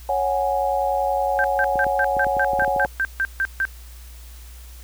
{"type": "chord", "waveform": "sine", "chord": "C# suspended fourth", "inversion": "none", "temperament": "equal", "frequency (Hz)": [554.4, 740, 830.6], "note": ["C#5", "F#5", "G#5"], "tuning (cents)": [0, 0, 0], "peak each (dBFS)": -23, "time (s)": [0.09, 2.86], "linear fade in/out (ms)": 2}
{"type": "tone bursts", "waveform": "sine", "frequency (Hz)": 1568, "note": "G6", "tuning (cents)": 0, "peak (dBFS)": -18, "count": 12, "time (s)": [1.39, 3.652], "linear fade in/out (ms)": 0, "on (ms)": 51, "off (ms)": 150}
{"type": "clicks", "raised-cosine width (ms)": 2, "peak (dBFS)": -19, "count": 11, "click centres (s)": [1.757, 1.867, 2.168, 2.268, 2.368, 2.534, 2.59, 2.622, 2.679, 2.763, 2.85]}
{"effects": ["added 60 Hz sine -38 dBFS peak until 4.83 s", "white hiss -48 dBFS RMS until 4.83 s"]}